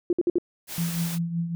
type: tone bursts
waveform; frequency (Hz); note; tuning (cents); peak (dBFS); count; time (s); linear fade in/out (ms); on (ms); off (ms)
sine; 349.2; F4; 0; -18; 4; 0.1-0.384; 2; 29; 56
type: noise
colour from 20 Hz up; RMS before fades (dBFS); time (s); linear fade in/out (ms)
white; -35; 0.67-1.19; 50
type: tone with tremolo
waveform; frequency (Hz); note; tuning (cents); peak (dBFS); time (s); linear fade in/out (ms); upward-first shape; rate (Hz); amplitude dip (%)
sine; 168.9; E3; +42; -22; 0.78-1.55; 0; triangle; 5.3; 65
effects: none